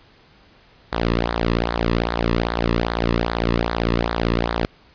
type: tone with flanger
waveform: sawtooth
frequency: 57.8 Hz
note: A#1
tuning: 14 cents flat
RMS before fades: -21 dBFS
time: 0.92-4.66 s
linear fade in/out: 10 ms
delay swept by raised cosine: 0.35 to 1.35 ms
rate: 2.5 Hz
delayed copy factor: -0.8
effects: pink hiss -52 dBFS RMS until 4.94 s + resampled to 11025 Hz